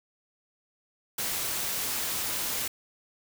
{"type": "noise", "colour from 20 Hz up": "white", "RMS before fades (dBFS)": -31, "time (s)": [1.18, 2.68], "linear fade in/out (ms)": 5, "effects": []}